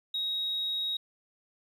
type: tone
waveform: sine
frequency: 3787 Hz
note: A#7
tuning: 27 cents sharp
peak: -28 dBFS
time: 0.14-0.97 s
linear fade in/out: 5 ms
effects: tanh soft clip ceiling -24 dBFS + 10-bit